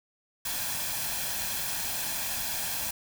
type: noise with comb filter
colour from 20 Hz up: white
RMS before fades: -32 dBFS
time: 0.45-2.91 s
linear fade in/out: 5 ms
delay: 1.2 ms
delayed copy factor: +0.55
effects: none